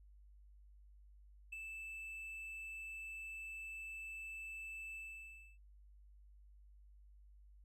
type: tone with ADSR envelope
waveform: triangle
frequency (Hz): 2637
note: E7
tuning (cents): 0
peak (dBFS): -40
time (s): 1.52-5.58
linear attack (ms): 10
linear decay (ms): 11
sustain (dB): -4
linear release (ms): 630
effects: added 50 Hz sine -59 dBFS peak until 7.64 s